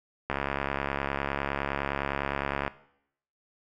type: click train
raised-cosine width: 0.5 ms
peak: -13 dBFS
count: 167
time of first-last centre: 0.3-2.678 s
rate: 69.8 Hz
effects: noise-tail reverb RT60 0.7 s tail -17 dB re dry